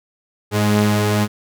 sawtooth tone pair together, 105.2 / 208.6 Hz, G#2 / G#3, +23 / +8 cents, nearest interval octave, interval 1185 cents, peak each -13 dBFS, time 0.51-1.28 s, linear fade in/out 50 ms, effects none

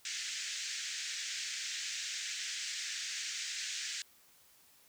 white band-pass noise, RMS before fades -40 dBFS, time 0.05-4.02 s, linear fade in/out 2 ms, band 1600 to 7400 Hz, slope 48 dB/octave, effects white hiss -64 dBFS RMS until 4.88 s

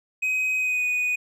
triangle tone with pitch glide, 2522 to 2480 Hz, D#7 to D#7, +23 to -6 cents, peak -20 dBFS, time 0.22-1.16 s, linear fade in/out 10 ms, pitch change -29 cents, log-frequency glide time 0.57-0.86 s, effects none

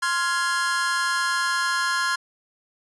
45% pulse chord, F minor, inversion second, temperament just, 1047.7 / 1396.9 / 1676.3 Hz, C6 / F6 / Ab6, +2 / 0 / +16 cents, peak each -26 dBFS, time 0.02-2.16 s, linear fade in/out 10 ms, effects resampled to 24000 Hz

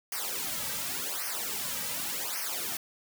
white noise with flanger, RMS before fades -34 dBFS, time 0.12-2.77 s, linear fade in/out 2 ms, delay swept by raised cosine 0.26 to 2.86 ms, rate 0.88 Hz, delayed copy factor -0.95, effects none

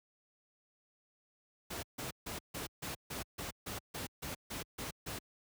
pink noise bursts, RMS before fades -41 dBFS, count 13, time 1.7-5.19 s, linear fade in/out 10 ms, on 130 ms, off 150 ms, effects high-pass 60 Hz 12 dB/octave

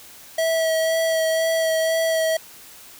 square tone with vibrato, 648 Hz, E5, 30 cents flat, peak -19 dBFS, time 0.38-2.37 s, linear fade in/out 5 ms, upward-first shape sine, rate 2 Hz, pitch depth 15 cents each way, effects white hiss -44 dBFS RMS until 2.99 s

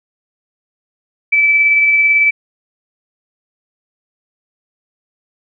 sine tone with tremolo, 2312 Hz, D7, 28 cents flat, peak -7 dBFS, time 1.32-2.31 s, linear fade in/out 10 ms, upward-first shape sine, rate 18 Hz, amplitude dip 25%, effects none

